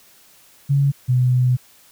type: tone pair in turn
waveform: sine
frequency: 140 / 125.83 Hz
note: C#3 / B2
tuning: +18 / +33 cents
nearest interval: major second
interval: 185 cents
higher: first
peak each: -13 dBFS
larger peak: neither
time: 0.69-0.92 / 1.08-1.57 s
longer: second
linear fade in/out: 20 ms
effects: white hiss -51 dBFS RMS until 1.91 s